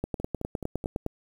two click trains, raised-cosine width 2 ms, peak -15 / -21 dBFS, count 11 / 4, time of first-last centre 0.04-1.064 / 0.2-0.841 s, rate 9.77 / 4.68 Hz, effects 8-bit

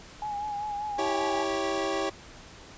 sine tone with vibrato, 830.6 Hz, G#5, in tune, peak -30 dBFS, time 0.22-1.43 s, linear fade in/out 2 ms, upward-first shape sine, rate 5.1 Hz, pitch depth 41 cents each way
25% pulse chord, C# diminished, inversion first, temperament equal with one note detuned, 325.5 / 392 / 554.4 Hz, E4 / G4 / C#5, -22 / 0 / 0 cents, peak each -29 / -27 / -28 dBFS, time 0.98-2.1 s, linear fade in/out 10 ms
effects pink hiss -48 dBFS RMS until 2.77 s + resampled to 16000 Hz

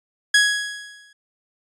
sawtooth tone with exponential decay, 1667 Hz, G#6, 6 cents sharp, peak -7 dBFS, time 0.34-1.13 s, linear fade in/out 5 ms, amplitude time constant 170 ms, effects resampled to 22050 Hz

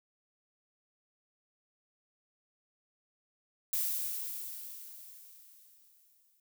violet noise with exponential decay, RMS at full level -31 dBFS, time 3.73-6.4 s, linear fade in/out 2 ms, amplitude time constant 580 ms, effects none

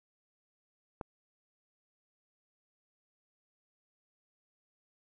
click, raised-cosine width 1 ms, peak -24 dBFS, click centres 1.012 s, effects none

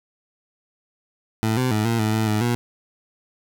20% pulse tone with pitch steps, 110.5 / 127.7 / 107.2 / 115.7 / 108.4 / 110.2 / 106.6 / 119.9 Hz, A2 / C3 / A2 / A#2 / A2 / A2 / G#2 / A#2, +8 / -42 / -45 / -13 / -25 / +3 / +46 / +49 cents, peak -14 dBFS, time 1.43-2.55 s, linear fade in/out 0 ms, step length 140 ms, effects none

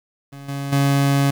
30% pulse tone with level steps, 139.6 Hz, C#3, 13 cents sharp, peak -32 / -22 / -12 dBFS, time 0.32-1.31 s, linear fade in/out 10 ms, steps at 0.48 / 0.72 s, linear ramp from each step 10 ms, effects 9-bit

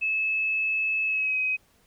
sine tone with pitch glide, 2600 to 2527 Hz, E7 to D#7, -24 to +26 cents, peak -23 dBFS, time 0.01-1.57 s, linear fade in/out 20 ms, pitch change -50 cents, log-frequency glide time 1.05-1.38 s, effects pink hiss -63 dBFS RMS until 1.86 s

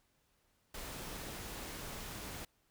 pink noise, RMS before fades -45 dBFS, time 0.74-2.45 s, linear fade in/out 5 ms, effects pink hiss -75 dBFS RMS until 2.7 s

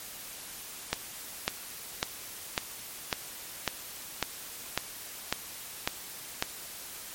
click train, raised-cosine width 0.2 ms, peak -8 dBFS, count 11, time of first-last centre 0.93-6.425 s, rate 1.82 Hz, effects white hiss -43 dBFS RMS until 7.14 s + MP3 64 kbps

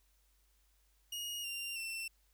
sawtooth tone with pitch steps, 2873 / 2780 / 2690 Hz, F7 / F7 / E7, +48 / -9 / +34 cents, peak -36 dBFS, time 1.12-2.08 s, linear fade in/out 5 ms, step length 320 ms, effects added 50 Hz sine -70 dBFS peak until 2.33 s + white hiss -75 dBFS RMS until 2.33 s

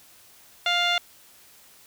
15% pulse tone with low-pass filter, 701 Hz, F5, 6 cents sharp, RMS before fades -23 dBFS, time 0.66-0.98 s, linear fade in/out 2 ms, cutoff 3900 Hz, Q 6.4, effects white hiss -53 dBFS RMS until 1.86 s

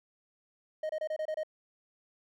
triangle tone bursts, 622.3 Hz, D#5, in tune, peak -29 dBFS, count 7, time 0.83-1.434 s, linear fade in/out 5 ms, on 64 ms, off 26 ms, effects none

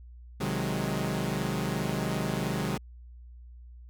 sawtooth chord, Ab dominant seventh, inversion first, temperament equal, 130.81 / 155.56 / 185 / 207.7 Hz, C3 / Eb3 / Gb3 / Ab3, 0 / 0 / 0 / 0 cents, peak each -30 dBFS, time 0.4-2.78 s, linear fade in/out 10 ms, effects added 60 Hz sine -45 dBFS peak until 3.89 s

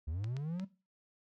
triangle linear sweep, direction up, 70.2 to 196 Hz, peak -33 dBFS, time 0.07-0.65 s, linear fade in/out 10 ms
clicks, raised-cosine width 0.2 ms, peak -31 dBFS, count 3, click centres 0.243 / 0.367 / 0.597 s
effects noise-tail reverb RT60 0.3 s tail -18 dB re dry

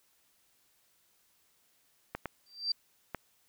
clicks, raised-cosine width 0.5 ms, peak -20 dBFS, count 3, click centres 2.15 / 2.257 / 3.147 s
sine tone with exponential growth, 4691 Hz, D8, 3 cents flat, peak -25 dBFS, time 2.46-2.72 s, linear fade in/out 5 ms, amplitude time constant 56 ms
effects white hiss -70 dBFS RMS until 3.48 s

